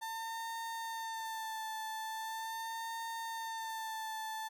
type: tone with vibrato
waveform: 35% pulse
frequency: 895 Hz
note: A5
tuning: 29 cents sharp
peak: -37 dBFS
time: 0.01-4.49 s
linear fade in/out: 20 ms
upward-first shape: sine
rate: 0.41 Hz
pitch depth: 33 cents each way
effects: none